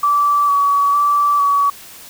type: tone with vibrato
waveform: sine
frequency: 1147 Hz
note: D6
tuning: 41 cents flat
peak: -11 dBFS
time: 0.03-1.7 s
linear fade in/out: 5 ms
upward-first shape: square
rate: 1.1 Hz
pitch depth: 19 cents each way
effects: white hiss -38 dBFS RMS until 2.09 s